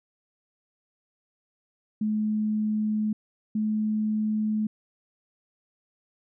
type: tone pair in turn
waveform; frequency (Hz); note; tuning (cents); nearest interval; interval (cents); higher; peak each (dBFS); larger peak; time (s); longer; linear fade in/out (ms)
sine; 214 / 214.8; A3 / A3; -48 / -41; unison; 7; second; -23; neither; 2.01-3.13 / 3.55-4.67; neither; 5
effects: none